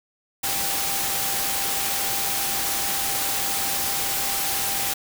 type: tone in noise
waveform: sine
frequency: 789 Hz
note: G5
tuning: 11 cents sharp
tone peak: -34 dBFS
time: 0.43-4.94 s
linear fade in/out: 10 ms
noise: white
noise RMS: -25 dBFS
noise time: 0.43-4.94 s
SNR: -12 dB
effects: none